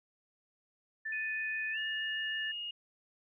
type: tone with vibrato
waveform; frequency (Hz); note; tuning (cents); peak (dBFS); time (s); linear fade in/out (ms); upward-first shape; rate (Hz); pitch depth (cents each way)
sine; 1760; A6; 0; -35; 1.05-2.52; 10; sine; 6.3; 8
type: tone with pitch glide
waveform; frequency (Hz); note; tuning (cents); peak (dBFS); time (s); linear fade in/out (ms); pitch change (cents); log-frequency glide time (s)
sine; 2489 to 2859; D#7 to F7; 0 to +40; -37; 1.12-2.71; 5; +240; 1.72-1.78
effects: none